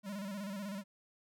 square tone with vibrato, 199.4 Hz, G3, 30 cents sharp, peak -40 dBFS, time 0.03-0.84 s, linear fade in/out 50 ms, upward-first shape square, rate 16 Hz, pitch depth 71 cents each way, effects none

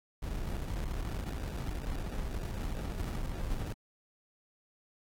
brown noise with sample-and-hold, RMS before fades -36 dBFS, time 0.22-3.74 s, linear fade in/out 10 ms, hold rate 1050 Hz, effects AAC 48 kbps

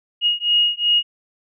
sine beating tone pair, 2872 / 2874.7 Hz, F7 / F7, +48 / +49 cents, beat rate 2.7 Hz, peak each -18 dBFS, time 0.21-1.03 s, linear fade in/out 50 ms, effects none

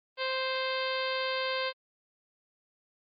harmonic tone, 523 Hz, C5, 1 cent flat, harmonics 1 / 2 / 3 / 4 / 5 / 6 / 7 / 8 / 9, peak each -33 / -36 / -38 / -39 / -40 / -41 / -41 / -42 / -43 dBFS, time 0.17-1.73 s, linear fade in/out 50 ms, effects Opus 24 kbps

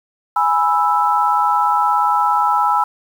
sine chord, E major, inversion first, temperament equal, 830.6 / 987.8 / 1318.5 Hz, G#5 / B5 / E6, 0 / 0 / 0 cents, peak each -17 dBFS, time 0.36-2.84 s, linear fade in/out 5 ms, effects 7-bit

